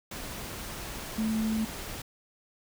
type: tone in noise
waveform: sine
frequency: 220 Hz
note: A3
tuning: in tune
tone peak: -26 dBFS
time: 1.18-1.65 s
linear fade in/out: 5 ms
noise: pink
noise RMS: -39 dBFS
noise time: 0.11-2.02 s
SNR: +10 dB
effects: none